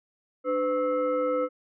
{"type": "tone with frequency modulation", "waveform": "sine", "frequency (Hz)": 506, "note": "B4", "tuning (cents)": 42, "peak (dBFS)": -23, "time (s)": [0.44, 1.49], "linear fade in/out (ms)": 50, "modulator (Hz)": 802, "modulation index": 0.78, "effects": []}